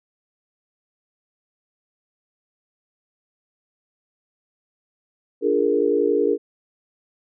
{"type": "chord", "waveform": "sine", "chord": "Bb dominant seventh", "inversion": "first", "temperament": "equal", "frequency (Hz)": [293.7, 349.2, 415.3, 466.2], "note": ["D4", "F4", "Ab4", "Bb4"], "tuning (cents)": [0, 0, 0, 0], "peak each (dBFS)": [-24, -25, -20, -21], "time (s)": [5.41, 6.38], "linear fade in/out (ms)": 50, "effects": []}